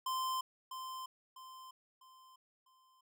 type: tone with echo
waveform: square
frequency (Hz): 1038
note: C6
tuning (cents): -14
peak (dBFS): -35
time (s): 0.06-0.41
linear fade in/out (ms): 5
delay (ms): 650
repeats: 4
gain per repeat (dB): -8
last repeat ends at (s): 3.01
effects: none